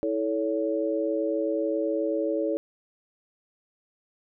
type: tone cluster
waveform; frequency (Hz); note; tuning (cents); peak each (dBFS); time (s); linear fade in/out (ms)
sine; 324.3 / 435.3 / 563; E4 / A4 / C#5; -28 / -19 / +27; -28 / -29 / -28; 0.03-2.57; 0
effects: none